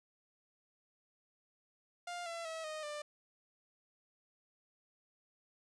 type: tone with pitch steps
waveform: sawtooth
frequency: 702 / 673.4 / 646 / 619.7 / 594.4 Hz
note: F5 / E5 / E5 / D#5 / D5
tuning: +9 / +37 / -35 / -7 / +21 cents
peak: -37 dBFS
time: 2.07-3.02 s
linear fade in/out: 5 ms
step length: 190 ms
effects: resampled to 22050 Hz